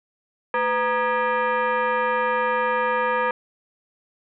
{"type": "tone with frequency modulation", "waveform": "sine", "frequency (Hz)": 220, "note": "A3", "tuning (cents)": 0, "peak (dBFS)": -19, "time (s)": [0.54, 3.31], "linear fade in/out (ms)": 2, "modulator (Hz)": 722, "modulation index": 2.2, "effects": []}